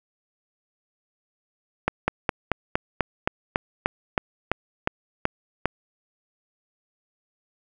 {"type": "slowing click train", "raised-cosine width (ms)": 0.5, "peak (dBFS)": -5, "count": 14, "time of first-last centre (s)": [1.88, 5.656], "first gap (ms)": 200, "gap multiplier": 1.06, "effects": []}